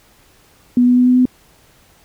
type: tone with pitch steps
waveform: sine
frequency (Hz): 245.4 / 247.1 / 248.8 / 250.6 / 252.3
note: B3 / B3 / B3 / B3 / B3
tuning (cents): -11 / +1 / +13 / +25 / +37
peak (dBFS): -8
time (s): 0.77-1.255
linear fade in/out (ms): 2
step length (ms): 97
effects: pink hiss -51 dBFS RMS until 2.04 s